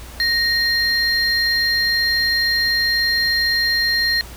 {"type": "tone pair together", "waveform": "triangle", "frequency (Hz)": [1864.7, 4193], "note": ["A#6", "C8"], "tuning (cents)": [0, 3], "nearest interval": "octave + major second", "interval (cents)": 1403, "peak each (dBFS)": -17, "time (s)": [0.2, 4.21], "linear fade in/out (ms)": 0, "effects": ["added 60 Hz sine -36 dBFS peak until 4.36 s", "pink hiss -39 dBFS RMS until 4.36 s"]}